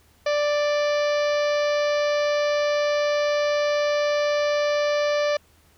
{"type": "harmonic tone", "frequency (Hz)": 588, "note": "D5", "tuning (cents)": 2, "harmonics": [1, 2, 3, 4, 5, 6, 7, 8, 9, 10], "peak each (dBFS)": [-20, -31, -32, -34, -39, -41, -40, -39, -44, -44], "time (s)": [0.26, 5.37], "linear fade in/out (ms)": 5, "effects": ["added 80 Hz sine -59 dBFS peak until 5.77 s", "pink hiss -59 dBFS RMS until 5.77 s"]}